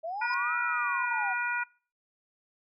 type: linear two-way sweep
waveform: sine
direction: up then down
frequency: 622.3 to 1396.9 to 735 Hz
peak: -32 dBFS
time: 0.03-1.34 s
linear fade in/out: 20 ms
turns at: 0.6 s
type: tone with exponential growth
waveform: sine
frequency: 5040 Hz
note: D#8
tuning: 21 cents sharp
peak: -38 dBFS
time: 0.07-0.34 s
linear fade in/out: 0 ms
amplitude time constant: 57 ms
type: harmonic tone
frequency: 482.9 Hz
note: B4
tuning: 39 cents flat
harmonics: 2 / 3 / 4 / 5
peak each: -34 / -30 / -39 / -34 dBFS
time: 0.21-1.64 s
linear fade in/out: 10 ms
effects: noise-tail reverb RT60 0.4 s tail -24 dB re dry